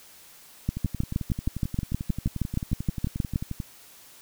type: two click trains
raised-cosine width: 5 ms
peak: -18 / -12 dBFS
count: 33 / 18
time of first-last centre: 0.77-3.602 / 0.69-3.359 s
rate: 11.3 / 6.37 Hz
effects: white hiss -51 dBFS RMS until 4.21 s